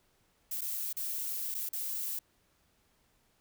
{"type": "noise with dropouts", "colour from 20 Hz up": "violet", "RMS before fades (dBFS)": -36, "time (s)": [0.51, 2.19], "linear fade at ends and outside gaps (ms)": 5, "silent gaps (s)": [[0.61, 0.616], [0.929, 0.967], [1.544, 1.548], [1.69, 1.73]], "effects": ["pink hiss -71 dBFS RMS until 3.4 s"]}